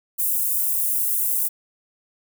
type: high-pass noise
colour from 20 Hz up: white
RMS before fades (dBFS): -22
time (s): 0.18-1.49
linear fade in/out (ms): 20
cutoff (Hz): 9700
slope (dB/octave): 24
effects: none